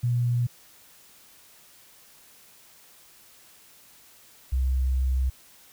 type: tone pair in turn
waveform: sine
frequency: 121 / 64.77 Hz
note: B2 / C2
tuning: -35 / -17 cents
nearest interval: major seventh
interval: 1082 cents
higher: first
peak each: -21 dBFS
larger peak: neither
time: 0.03-0.47 / 4.52-5.3 s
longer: second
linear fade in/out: 10 ms
effects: white hiss -54 dBFS RMS until 5.72 s